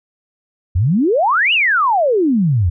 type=exponential two-way sweep; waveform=sine; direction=up then down; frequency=79.1 to 2960 to 79.1 Hz; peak=-11 dBFS; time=0.75-2.7 s; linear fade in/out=10 ms; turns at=1.53 s; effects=none